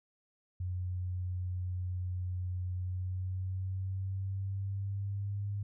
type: tone with pitch glide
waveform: sine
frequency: 90.8 to 101.33 Hz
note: F#2 to G#2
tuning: -32 to -42 cents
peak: -33 dBFS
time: 0.6-5.63 s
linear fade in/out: 5 ms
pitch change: +190 cents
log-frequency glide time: 2.73-5.51 s
effects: none